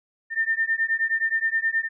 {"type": "beating tone pair", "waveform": "sine", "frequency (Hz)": [1800, 1809.5], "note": ["A6", "A6"], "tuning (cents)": [39, 48], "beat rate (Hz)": 9.5, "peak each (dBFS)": -24, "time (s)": [0.3, 1.89], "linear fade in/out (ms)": 50, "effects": []}